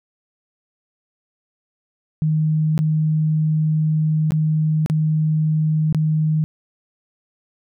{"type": "tone with dropouts", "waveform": "sine", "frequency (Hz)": 155.56, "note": "D#3", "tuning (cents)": 0, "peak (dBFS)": -15, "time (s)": [2.22, 6.44], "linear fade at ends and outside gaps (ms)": 0, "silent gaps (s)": [[2.778, 2.79], [4.307, 4.32], [4.861, 4.899], [5.926, 5.947]], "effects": []}